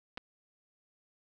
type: clicks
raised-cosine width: 0.3 ms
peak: -25 dBFS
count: 2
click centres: 0.174 / 0.178 s
effects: none